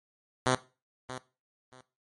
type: tone with echo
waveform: 5% pulse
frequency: 128.2 Hz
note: C3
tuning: 35 cents flat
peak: -12 dBFS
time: 0.46-0.55 s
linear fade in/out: 2 ms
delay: 630 ms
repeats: 2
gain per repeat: -14 dB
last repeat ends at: 1.81 s
effects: noise-tail reverb RT60 0.3 s tail -17 dB re dry + MP3 48 kbps